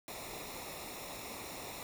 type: noise with comb filter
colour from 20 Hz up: pink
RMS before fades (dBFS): -45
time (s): 0.08-1.83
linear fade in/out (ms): 0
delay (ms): 0.64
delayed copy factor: -0.7
effects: none